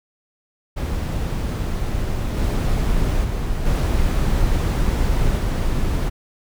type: noise with level steps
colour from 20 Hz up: brown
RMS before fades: -22 / -19 / -23 / -18 / -20 dBFS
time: 0.76-6.1 s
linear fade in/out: 20 ms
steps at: 2.36 / 3.23 / 3.65 / 5.36 s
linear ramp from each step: 20 ms
effects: none